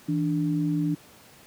sine tone pair together, 163.22 / 293.7 Hz, E3 / D4, -17 / 0 cents, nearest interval minor seventh, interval 1017 cents, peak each -25 dBFS, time 0.08-0.95 s, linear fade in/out 10 ms, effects pink hiss -52 dBFS RMS until 1.46 s + high-pass 100 Hz 12 dB/octave

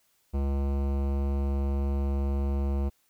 sine tone with hard clipping, 69.3 Hz, C#2, in tune, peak -27 dBFS, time 0.33-2.9 s, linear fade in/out 20 ms, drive 18 dB, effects white hiss -69 dBFS RMS until 3.09 s

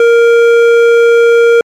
sine tone with hard clipping, 467.2 Hz, A#4, 4 cents sharp, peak -5 dBFS, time 0-1.61 s, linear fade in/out 2 ms, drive 10 dB, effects MP3 96 kbps

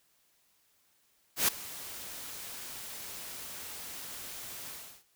white noise with ADSR envelope, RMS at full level -24 dBFS, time 1.36-5.04 s, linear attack 120 ms, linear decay 10 ms, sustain -19 dB, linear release 340 ms, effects white hiss -70 dBFS RMS until 5.15 s

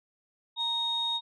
sine tone pair together, 932.3 / 3729 Hz, A#5 / A#7, 0 / 0 cents, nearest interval 2 octaves, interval 2400 cents, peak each -34 / -27 dBFS, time 0.56-1.21 s, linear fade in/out 50 ms, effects tanh soft clip ceiling -21 dBFS

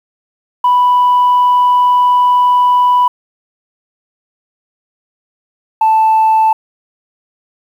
sine tone pair in turn, 987.8 / 880 Hz, B5 / A5, 0 / 0 cents, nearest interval major second, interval 200 cents, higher first, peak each -5 dBFS, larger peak neither, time 0.64-3.08 / 5.81-6.53 s, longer first, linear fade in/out 5 ms, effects tanh soft clip ceiling -4 dBFS + 7-bit

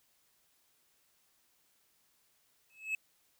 triangle tone with exponential growth, 2590 Hz, E7, 31 cents flat, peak -27 dBFS, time 2.7-2.95 s, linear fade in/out 2 ms, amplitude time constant 54 ms, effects white hiss -72 dBFS RMS until 3.39 s

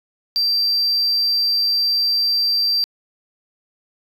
sine tone, 4699 Hz, D8, in tune, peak -13 dBFS, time 0.36-2.84 s, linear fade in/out 0 ms, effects tanh soft clip ceiling -14 dBFS

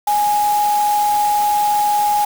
sine tone in noise, 830.6 Hz, G#5, in tune, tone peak -13 dBFS, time 0.07-2.25 s, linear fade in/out 5 ms, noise white, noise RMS -28 dBFS, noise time 0.07-2.25 s, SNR +12 dB, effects none

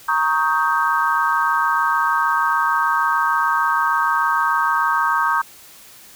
sine chord, Eb dominant seventh, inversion second, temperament equal with one note detuned, 932.3 / 1108.7 / 1255.3 / 1568 Hz, Bb5 / Db6 / Eb6 / G6, 0 / 0 / +15 / 0 cents, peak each -21 dBFS, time 0.08-5.42 s, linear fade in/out 10 ms, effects white hiss -44 dBFS RMS until 6.15 s

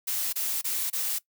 blue noise bursts, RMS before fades -29 dBFS, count 4, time 0.07-1.188 s, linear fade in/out 10 ms, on 260 ms, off 26 ms, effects noise-tail reverb RT60 0.1 s tail -20 dB re dry

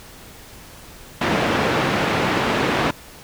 pink band-pass noise, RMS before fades -20 dBFS, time 1.21-2.91 s, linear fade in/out 5 ms, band 150 to 2600 Hz, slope 12 dB/octave, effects pink hiss -42 dBFS RMS until 3.23 s

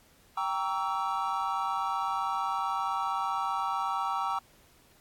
triangle chord, G diminished seventh, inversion none, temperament equal with one note detuned, 784 / 932.3 / 1134 / 1318.5 Hz, G5 / Bb5 / Db6 / Fb6, 0 / 0 / +39 / 0 cents, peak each -32 dBFS, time 0.37-4.39 s, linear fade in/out 5 ms, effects pink hiss -61 dBFS RMS until 5 s + AAC 64 kbps

